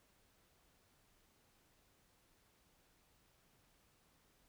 silence, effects pink hiss -73 dBFS RMS until 4.48 s

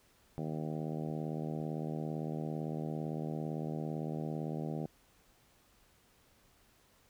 harmonic tone, 77.78 Hz, D#2, in tune, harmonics 2 / 3 / 4 / 5 / 6 / 7 / 8 / 9 / 10, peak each -38 / -42 / -44 / -46 / -48 / -49 / -50 / -51 / -52 dBFS, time 0.38-4.86 s, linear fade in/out 0 ms, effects pink hiss -67 dBFS RMS until 7.09 s

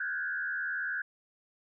sine tone with frequency modulation, 1568 Hz, G6, in tune, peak -31 dBFS, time 0-1.02 s, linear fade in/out 5 ms, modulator 78.8 Hz, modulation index 1.4, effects none

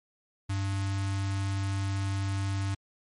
square tone with notch filter, 98 Hz, G2, in tune, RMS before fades -30 dBFS, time 0.49-2.75 s, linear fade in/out 10 ms, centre 500 Hz, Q 1, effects MP3 48 kbps

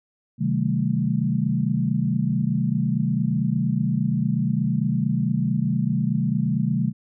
sine chord, A half-diminished seventh, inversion first, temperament equal with one note detuned, 130.81 / 155.56 / 191.41 / 220 Hz, C3 / Eb3 / G3 / A3, 0 / 0 / -41 / 0 cents, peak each -25 dBFS, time 0.38-6.93 s, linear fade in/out 50 ms, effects none

